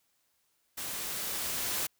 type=noise with level ramp; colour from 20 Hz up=white; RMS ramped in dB=-38 to -32 dBFS; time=0.77-1.87 s; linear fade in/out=10 ms; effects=white hiss -74 dBFS RMS until 1.99 s